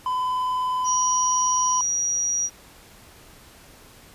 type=tone with vibrato; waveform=triangle; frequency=1009 Hz; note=B5; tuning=37 cents sharp; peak=-20 dBFS; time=0.06-1.81 s; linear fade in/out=2 ms; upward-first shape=sine; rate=20 Hz; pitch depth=17 cents each way
type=tone; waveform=sine; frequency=5760 Hz; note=F#8; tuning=47 cents flat; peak=-21 dBFS; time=0.84-2.5 s; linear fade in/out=50 ms
effects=pink hiss -49 dBFS RMS until 4.14 s + resampled to 32000 Hz